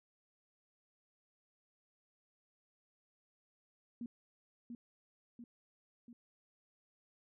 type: tone with echo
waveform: sine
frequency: 237.6 Hz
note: A#3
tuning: 33 cents sharp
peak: -40 dBFS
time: 4.01-4.06 s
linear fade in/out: 2 ms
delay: 690 ms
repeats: 3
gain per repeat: -4 dB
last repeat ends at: 6.13 s
effects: none